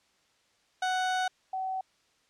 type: tone pair in turn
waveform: 30% pulse / sine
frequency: 742 / 757.2 Hz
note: F#5 / F#5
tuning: +5 / +40 cents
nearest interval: unison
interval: 35 cents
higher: second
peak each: -24 / -30 dBFS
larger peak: first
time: 0.82-1.28 / 1.53-1.81 s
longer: first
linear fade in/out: 5 ms
effects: white hiss -68 dBFS RMS until 2.29 s + low-pass 6000 Hz 12 dB/octave